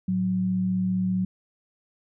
sine tone pair together, 109.67 / 185 Hz, A2 / F#3, -5 / 0 cents, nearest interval major sixth, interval 905 cents, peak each -33 / -22 dBFS, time 0.08-1.25 s, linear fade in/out 5 ms, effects none

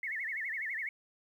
sine tone with vibrato, 1967 Hz, B6, 7 cents flat, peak -34 dBFS, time 0.03-0.89 s, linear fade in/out 2 ms, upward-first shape sine, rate 12 Hz, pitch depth 210 cents each way, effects 11-bit

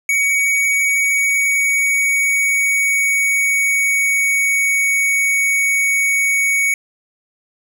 square tone with pitch glide, 2247 to 2234 Hz, C#7 to C#7, +23 to +13 cents, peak -14 dBFS, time 0.09-6.74 s, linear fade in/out 2 ms, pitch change -10 cents, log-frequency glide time 0.88-4.85 s, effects none

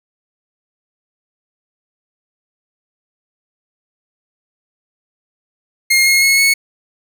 sawtooth tone with pitch steps, 2135 / 2157 / 2180 / 2203 Hz, C7 / C#7 / C#7 / C#7, +34 / -48 / -29 / -11 cents, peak -6 dBFS, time 5.9-6.54 s, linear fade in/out 10 ms, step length 160 ms, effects none

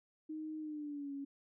sine tone with pitch glide, 311.1 to 278.8 Hz, D#4 to C#4, 0 to +10 cents, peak -40 dBFS, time 0.29-1.25 s, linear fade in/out 10 ms, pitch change -190 cents, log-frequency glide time 0.59-1.13 s, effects none

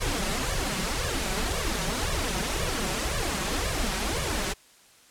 pink noise with flanger, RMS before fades -28 dBFS, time 0-4.54 s, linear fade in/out 20 ms, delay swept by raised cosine 1.7 to 5.4 ms, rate 1.9 Hz, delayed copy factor +0.85, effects white hiss -56 dBFS RMS until 5.1 s + low-pass 10000 Hz 12 dB/octave

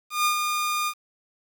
sawtooth tone with ADSR envelope, 1214 Hz, D#6, 43 cents flat, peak -15 dBFS, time 0.1-0.94 s, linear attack 150 ms, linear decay 100 ms, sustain -5 dB, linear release 64 ms, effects 8-bit

